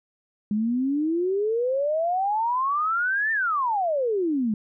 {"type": "exponential two-way sweep", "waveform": "sine", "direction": "up then down", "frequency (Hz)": [204.4, 1816, 204.4], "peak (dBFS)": -21, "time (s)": [0.51, 4.54], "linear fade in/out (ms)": 2, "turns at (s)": 3.32, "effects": []}